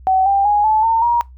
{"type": "tone with pitch steps", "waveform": "sine", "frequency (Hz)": [757, 791.9, 828.4, 866.6, 906.5, 948.3], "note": ["F#5", "G5", "G#5", "A5", "A#5", "A#5"], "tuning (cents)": [39, 17, -5, -27, -49, 29], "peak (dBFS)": -11, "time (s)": [0.07, 1.21], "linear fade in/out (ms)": 0, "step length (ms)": 190, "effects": ["noise-tail reverb RT60 0.2 s tail -23 dB re dry", "added 63 Hz sine -37 dBFS peak until 1.37 s"]}